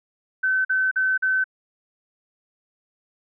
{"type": "tone bursts", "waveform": "sine", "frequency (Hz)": 1527, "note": "G6", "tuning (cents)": -46, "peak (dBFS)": -18, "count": 4, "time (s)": [0.43, 1.442], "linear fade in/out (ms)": 10, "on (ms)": 220, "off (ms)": 44, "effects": []}